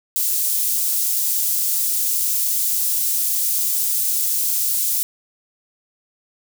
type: high-pass noise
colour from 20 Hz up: white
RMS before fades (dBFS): -20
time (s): 0.16-5.03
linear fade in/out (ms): 0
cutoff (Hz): 7300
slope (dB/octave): 12
effects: none